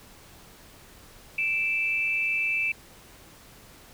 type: tone pair together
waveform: sine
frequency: 2347 / 2637 Hz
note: D7 / E7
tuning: -2 / 0 cents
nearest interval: major second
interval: 202 cents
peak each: -27 / -26 dBFS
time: 1.38-2.72 s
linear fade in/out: 5 ms
effects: pink hiss -51 dBFS RMS until 3.93 s